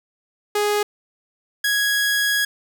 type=tone pair in turn; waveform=sawtooth; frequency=415.3 / 1661.2 Hz; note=G#4 / G#6; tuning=0 / 0 cents; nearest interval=2 octaves; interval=2400 cents; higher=second; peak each=-14 dBFS; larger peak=neither; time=0.55-0.83 / 1.64-2.45 s; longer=second; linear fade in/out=5 ms; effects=none